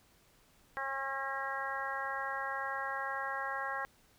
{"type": "harmonic tone", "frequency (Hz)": 271.1, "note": "C#4", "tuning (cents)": -38, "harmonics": [2, 3, 4, 5, 6, 7], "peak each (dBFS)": [-45, -41, -40, -44, -40, -43], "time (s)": [0.77, 3.85], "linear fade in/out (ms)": 0, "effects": ["pink hiss -66 dBFS RMS until 4.18 s"]}